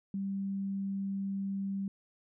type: tone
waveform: sine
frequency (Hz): 196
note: G3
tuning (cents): 0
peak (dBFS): -32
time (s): 0.14-1.88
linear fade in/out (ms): 2
effects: none